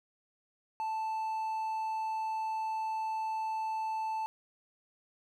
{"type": "tone", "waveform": "triangle", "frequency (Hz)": 880, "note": "A5", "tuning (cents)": 0, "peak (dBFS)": -30, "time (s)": [0.8, 4.26], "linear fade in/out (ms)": 0, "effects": []}